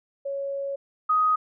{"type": "tone pair in turn", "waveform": "sine", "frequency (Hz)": [555, 1252.1], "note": ["C#5", "D#6"], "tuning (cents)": [2, 11], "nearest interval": "octave + major second", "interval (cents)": 1409, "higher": "second", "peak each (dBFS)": [-27, -18], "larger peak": "second", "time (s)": [[0.25, 0.76], [1.09, 1.36]], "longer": "first", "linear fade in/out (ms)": 10, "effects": []}